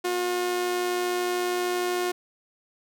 sawtooth tone with amplitude modulation, 358.9 Hz, F4, 47 cents sharp, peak -19 dBFS, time 0.04-2.12 s, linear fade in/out 10 ms, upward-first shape sine, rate 113 Hz, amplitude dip 35%, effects none

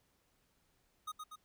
square tone with echo, 1244.5 Hz, D#6, in tune, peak -40 dBFS, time 1.07-1.12 s, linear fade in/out 10 ms, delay 120 ms, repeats 2, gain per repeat -4 dB, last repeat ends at 1.36 s, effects pink hiss -75 dBFS RMS until 1.44 s

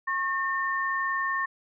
sine tone pair together, 1090 / 1811.1 Hz, C#6 / A6, -29 / +50 cents, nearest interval major sixth, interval 879 cents, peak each -28 dBFS, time 0.07-1.46 s, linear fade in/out 10 ms, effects none

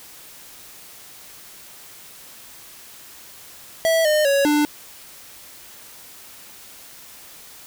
square tone with pitch steps, 654 / 609 / 557 / 296.5 Hz, E5 / D#5 / C#5 / D4, -14 / -37 / +8 / +17 cents, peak -16 dBFS, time 3.85-4.65 s, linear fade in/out 0 ms, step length 200 ms, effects white hiss -43 dBFS RMS until 7.66 s

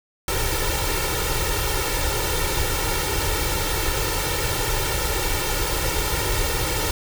pink noise with comb filter, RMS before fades -23 dBFS, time 0.28-6.91 s, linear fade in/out 2 ms, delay 2.2 ms, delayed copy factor +0.9, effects none

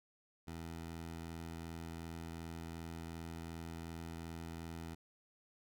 15% pulse tone, 82.7 Hz, E2, 6 cents sharp, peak -38 dBFS, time 0.47-4.95 s, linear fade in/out 10 ms, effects none

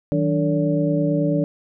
sine tone cluster, 160.1 / 189.2 / 293.1 / 449.3 / 572 Hz, D#3 / F#3 / D4 / A4 / D5, +50 / +39 / -3 / +36 / -46 cents, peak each -21 / -29 / -21 / -29 / -24 dBFS, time 0.12-1.44 s, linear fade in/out 0 ms, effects none

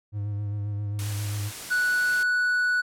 triangle tone with vibrato, 102.9 Hz, G#2, 16 cents flat, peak -25 dBFS, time 0.12-1.52 s, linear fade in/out 50 ms, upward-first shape sine, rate 7.5 Hz, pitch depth 30 cents each way
white noise, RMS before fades -37 dBFS, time 0.99-2.23 s, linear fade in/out 0 ms
triangle tone, 1477 Hz, F#6, 3 cents flat, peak -19 dBFS, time 1.7-2.82 s, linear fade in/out 20 ms
effects low-pass 12000 Hz 12 dB/octave

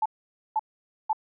sine tone bursts, 871 Hz, A5, 18 cents flat, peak -21 dBFS, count 3, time 0.02-1.131 s, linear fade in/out 5 ms, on 37 ms, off 500 ms, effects none

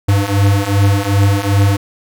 square beating tone pair, 98.4 / 101 Hz, G2 / G#2, +7 / -48 cents, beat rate 2.6 Hz, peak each -15 / -13 dBFS, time 0.08-1.77 s, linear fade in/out 10 ms, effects none

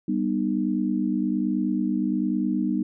sine chord, G augmented, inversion none, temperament just, 196 / 245 / 306.2 Hz, G3 / B3 / D#4, 0 / -14 / -28 cents, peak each -26 dBFS, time 0.08-2.83 s, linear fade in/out 5 ms, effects none

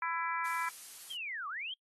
harmonic tone, 333.2 Hz, E4, 19 cents sharp, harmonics 3 / 4 / 5 / 6 / 7, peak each -36 / -38 / -40 / -42 / -43 dBFS, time 0.02-0.69 s, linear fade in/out 2 ms
blue noise, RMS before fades -47 dBFS, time 0.45-1.15 s, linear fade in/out 2 ms
sine linear two-way sweep, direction down then up, 3289 to 1108.7 to 3289 Hz, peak -37 dBFS, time 1.1-1.74 s, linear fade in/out 5 ms, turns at 1.48 s
effects noise-tail reverb RT60 0.1 s tail -25 dB re dry + AAC 32 kbps

